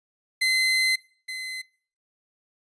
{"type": "tone pair in turn", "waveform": "30% pulse", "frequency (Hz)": [2055, 2046], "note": ["C7", "C7"], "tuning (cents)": [-32, -39], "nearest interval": "unison", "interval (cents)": 7, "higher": "first", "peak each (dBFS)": [-17, -28], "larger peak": "first", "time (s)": [[0.41, 0.96], [1.28, 1.62]], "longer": "first", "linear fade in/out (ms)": 10, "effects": ["noise-tail reverb RT60 0.5 s tail -24 dB re dry", "resampled to 22050 Hz"]}